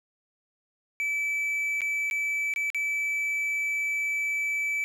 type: tone with dropouts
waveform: triangle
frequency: 2308 Hz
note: D7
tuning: 31 cents flat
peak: -24 dBFS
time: 1-4.84 s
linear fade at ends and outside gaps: 0 ms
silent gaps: 1.807-1.817 / 2.1-2.111 / 2.538-2.561 / 2.702-2.746 s
effects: none